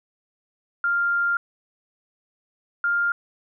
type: tone pair in turn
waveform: sine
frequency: 1396.9 / 1401.9 Hz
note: F6 / F6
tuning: 0 / +6 cents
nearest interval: unison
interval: 6 cents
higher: second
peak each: -19 dBFS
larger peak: neither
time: 0.84-1.37 / 2.84-3.12 s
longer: first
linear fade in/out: 2 ms
effects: none